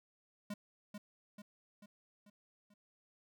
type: tone with echo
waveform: square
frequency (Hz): 206.1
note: G#3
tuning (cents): -13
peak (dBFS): -40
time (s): 0.5-0.54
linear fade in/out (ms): 5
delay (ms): 440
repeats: 5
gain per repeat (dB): -5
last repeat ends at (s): 2.74
effects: none